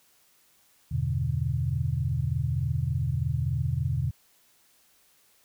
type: chord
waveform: sine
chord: E minor seventh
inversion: none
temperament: equal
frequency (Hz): 82.41 / 98 / 123.47 / 146.83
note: E2 / G2 / B2 / D3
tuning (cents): 0 / 0 / 0 / 0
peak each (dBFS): -31 / -34 / -28 / -30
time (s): 0.91-4.11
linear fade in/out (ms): 10
effects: white hiss -63 dBFS RMS until 5.44 s